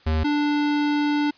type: tone pair in turn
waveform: square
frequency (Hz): 78.8 / 294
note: D#2 / D4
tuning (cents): +23 / +2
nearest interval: octave + major seventh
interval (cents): 2279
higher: second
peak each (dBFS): -20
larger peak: neither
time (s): 0.06-0.24 / 0.24-1.31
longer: second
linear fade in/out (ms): 10
effects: white hiss -54 dBFS RMS until 1.37 s + resampled to 11025 Hz